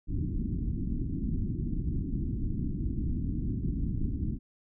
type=low-pass noise; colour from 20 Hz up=pink; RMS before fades=-31 dBFS; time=0.07-4.39 s; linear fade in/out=50 ms; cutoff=310 Hz; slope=48 dB/octave; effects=none